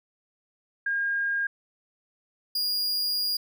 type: tone pair in turn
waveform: sine / 45% pulse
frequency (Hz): 1618 / 4849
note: G#6 / D#8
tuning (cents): -46 / -45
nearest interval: octave + perfect fifth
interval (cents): 1901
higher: second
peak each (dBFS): -24 / -24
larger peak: neither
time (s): 0.86-1.47 / 2.55-3.37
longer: second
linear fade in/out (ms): 5
effects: none